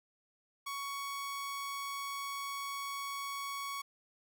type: tone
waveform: sawtooth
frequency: 1116 Hz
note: C#6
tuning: 11 cents sharp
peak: -34 dBFS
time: 0.66-3.82 s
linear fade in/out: 10 ms
effects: none